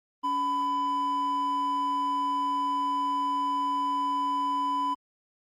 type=tone pair together; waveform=triangle; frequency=282.2 / 1000 Hz; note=C#4 / B5; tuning=+31 / +21 cents; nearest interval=octave + minor seventh; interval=2190 cents; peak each=-33 / -23 dBFS; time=0.23-4.95 s; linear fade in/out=20 ms; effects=tanh soft clip ceiling -18 dBFS + Opus 24 kbps